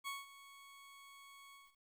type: tone with ADSR envelope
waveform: 20% pulse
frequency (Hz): 1108.7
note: C#6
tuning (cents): 0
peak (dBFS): -35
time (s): 0.04-1.77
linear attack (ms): 33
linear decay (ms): 180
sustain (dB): -16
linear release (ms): 240
effects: 12-bit